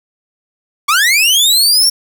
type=linear sweep; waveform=sawtooth; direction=up; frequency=1093 to 5588 Hz; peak=-5 dBFS; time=0.88-1.9 s; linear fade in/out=10 ms; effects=7-bit